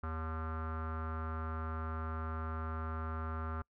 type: tone with low-pass filter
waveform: square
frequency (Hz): 80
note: D#2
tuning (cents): +49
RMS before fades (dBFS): -39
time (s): 0.03-3.62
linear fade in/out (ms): 5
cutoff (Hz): 1300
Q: 7.9
effects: noise-tail reverb RT60 0.1 s tail -26 dB re dry